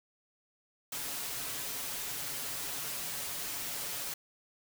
white noise with comb filter, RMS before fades -38 dBFS, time 0.92-4.14 s, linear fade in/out 5 ms, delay 7.1 ms, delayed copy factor +0.55, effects none

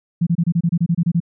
sine tone bursts, 169.6 Hz, E3, 50 cents sharp, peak -13 dBFS, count 12, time 0.21-1.203 s, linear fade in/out 10 ms, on 58 ms, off 27 ms, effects none

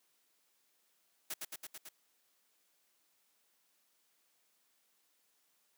white noise with echo, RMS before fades -40 dBFS, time 1.3-1.34 s, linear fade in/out 5 ms, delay 110 ms, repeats 5, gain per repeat -2 dB, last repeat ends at 1.89 s, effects white hiss -75 dBFS RMS until 5.77 s + high-pass 200 Hz 12 dB/octave

